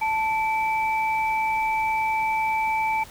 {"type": "tone pair together", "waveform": "sine", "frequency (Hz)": [880, 2315], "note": ["A5", "D7"], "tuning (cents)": [0, -25], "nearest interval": "octave + perfect fourth", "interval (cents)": 1675, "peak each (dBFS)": [-22, -27], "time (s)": [0.01, 3.04], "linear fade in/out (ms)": 10, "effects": ["pink hiss -45 dBFS RMS until 3.1 s"]}